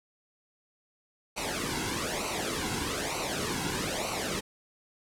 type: noise with flanger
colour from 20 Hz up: pink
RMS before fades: -32 dBFS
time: 1.36-4.41 s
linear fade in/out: 20 ms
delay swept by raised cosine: 0.58 to 1.68 ms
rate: 1.1 Hz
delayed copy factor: -0.75
effects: low-pass 10000 Hz 12 dB/octave